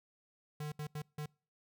square tone bursts at uneven times, 150.2 Hz, D3, 39 cents sharp, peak -39 dBFS, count 4, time 0.6-0.72 / 0.79-0.87 / 0.95-1.02 / 1.18-1.26 s, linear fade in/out 5 ms, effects noise-tail reverb RT60 0.4 s tail -26 dB re dry

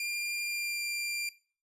sawtooth tone with pitch glide, 2396 to 2379 Hz, D7 to D7, +34 to +22 cents, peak -29 dBFS, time 0-1.29 s, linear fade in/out 2 ms, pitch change -12 cents, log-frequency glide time 0.46-0.83 s, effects noise-tail reverb RT60 0.4 s tail -19 dB re dry + resampled to 32000 Hz

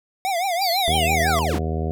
square tone with vibrato, 730 Hz, F#5, 24 cents flat, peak -21 dBFS, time 0.25-1.39 s, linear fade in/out 0 ms, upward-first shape triangle, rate 6 Hz, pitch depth 180 cents each way
square linear sweep, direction down, 4846 to 98 Hz, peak -23 dBFS, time 0.61-1.59 s, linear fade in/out 10 ms
harmonic tone, 79.8 Hz, D#2, 44 cents sharp, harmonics 1 / 2 / 3 / 4 / 5 / 6 / 7 / 8 / 9, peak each -24 / -28 / -32 / -36 / -31 / -35 / -37 / -39 / -34 dBFS, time 0.88-1.91 s, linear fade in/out 0 ms
effects none

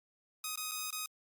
5% pulse tone with dropouts, 1255 Hz, D#6, 15 cents sharp, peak -25 dBFS, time 0.44-1.06 s, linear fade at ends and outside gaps 2 ms, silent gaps 0.558-0.574 / 0.713-0.717 / 0.906-0.926 s, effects Opus 48 kbps

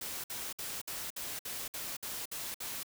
white noise bursts, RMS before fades -40 dBFS, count 10, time 0.01-2.832 s, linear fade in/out 5 ms, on 230 ms, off 58 ms, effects none

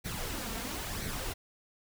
pink noise with flanger, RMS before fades -37 dBFS, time 0.04-1.34 s, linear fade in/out 20 ms, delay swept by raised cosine 0.49 to 4.49 ms, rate 1 Hz, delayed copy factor +0.55, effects none

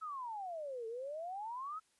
sine exponential two-way sweep, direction down then up, 1318.5 to 440 to 1318.5 Hz, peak -40 dBFS, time 0.01-1.8 s, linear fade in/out 20 ms, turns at 0.87 s, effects white hiss -74 dBFS RMS until 1.99 s + resampled to 24000 Hz

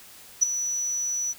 sine tone with ADSR envelope, 5920 Hz, F#8, in tune, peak -12 dBFS, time 0.41-1.34 s, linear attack 21 ms, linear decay 6 ms, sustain -13 dB, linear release 33 ms, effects white hiss -48 dBFS RMS until 1.38 s

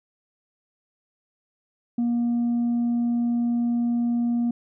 sine tone, 237.6 Hz, A#3, 33 cents sharp, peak -18 dBFS, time 1.98-4.51 s, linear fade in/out 5 ms, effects tanh soft clip ceiling -19 dBFS

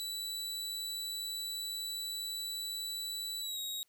sawtooth tone with pitch glide, 3951 to 3794 Hz, B7 to A#7, 0 to +30 cents, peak -34 dBFS, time 0-3.83 s, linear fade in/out 0 ms, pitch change -70 cents, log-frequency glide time 3.41-3.59 s, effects white hiss -75 dBFS RMS until 3.88 s

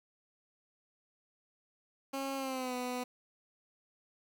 15% pulse tone with pitch glide, 271.8 to 249.2 Hz, C#4 to B3, -34 to +16 cents, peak -29 dBFS, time 2.13-3.04 s, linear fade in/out 10 ms, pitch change -150 cents, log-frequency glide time 2.36-2.75 s, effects 10-bit

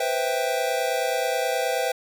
square chord, C major seventh, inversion third, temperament equal, 493.9 / 523.3 / 659.3 / 784 Hz, B4 / C5 / E5 / G5, 0 / 0 / 0 / 0 cents, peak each -29 dBFS, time 0-1.92 s, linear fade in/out 5 ms, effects none

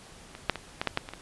clicks, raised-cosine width 0.3 ms, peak -25 / -6 / -19 / -12 / -9 / -9 / -22 / -22 dBFS, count 8, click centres 0.351 / 0.497 / 0.557 / 0.815 / 0.873 / 0.974 / 1.089 / 1.136 s, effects pink hiss -50 dBFS RMS until 1.21 s + resampled to 24000 Hz

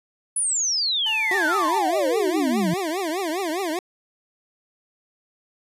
sine exponential sweep, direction down, 10340 to 164.81 Hz, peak -20 dBFS, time 0.36-2.74 s, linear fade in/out 5 ms
35% pulse tone, 880 Hz, A5, in tune, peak -29 dBFS, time 1.06-1.79 s, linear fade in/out 5 ms
25% pulse tone with vibrato, 349.2 Hz, F4, in tune, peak -20 dBFS, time 1.31-3.79 s, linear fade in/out 2 ms, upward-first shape triangle, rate 4.9 Hz, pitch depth 270 cents each way
effects resampled to 32000 Hz

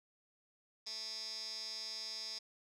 15% pulse tone with band-pass filter, 220 Hz, A3, in tune, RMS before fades -44 dBFS, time 0.86-2.39 s, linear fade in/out 10 ms, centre 5100 Hz, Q 8, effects none

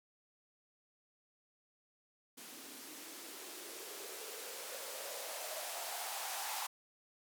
violet noise with band-pass filter sweep, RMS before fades -45 dBFS, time 2.37-6.67 s, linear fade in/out 10 ms, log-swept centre 250 to 860 Hz, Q 4.7, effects none

